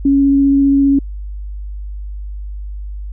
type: tone with vibrato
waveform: sine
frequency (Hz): 277.2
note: C#4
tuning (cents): 0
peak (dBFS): -8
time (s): 0.05-0.99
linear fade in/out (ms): 5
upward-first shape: sine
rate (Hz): 15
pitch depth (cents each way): 8
effects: added 50 Hz sine -23 dBFS peak until 3.12 s